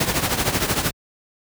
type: noise with tremolo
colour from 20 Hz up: pink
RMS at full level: -18 dBFS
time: 0-0.91 s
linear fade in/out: 5 ms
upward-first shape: triangle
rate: 13 Hz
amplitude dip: 75%
effects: high-pass 60 Hz 12 dB/octave